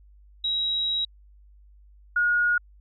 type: tone pair in turn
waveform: sine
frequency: 3845 / 1440.2 Hz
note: B7 / F#6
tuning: -47 / -47 cents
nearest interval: octave + perfect fourth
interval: 1700 cents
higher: first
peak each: -23 / -19 dBFS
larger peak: second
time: 0.44-1.05 / 2.16-2.58 s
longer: first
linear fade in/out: 5 ms
effects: added 50 Hz sine -50 dBFS peak until 2.8 s